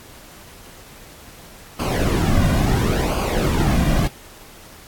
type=noise with flanger; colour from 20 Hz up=brown; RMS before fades=-18 dBFS; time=1.79-4.08 s; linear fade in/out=10 ms; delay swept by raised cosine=0.53 to 2.33 ms; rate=0.72 Hz; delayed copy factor=-0.65; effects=pink hiss -43 dBFS RMS until 4.87 s + AAC 64 kbps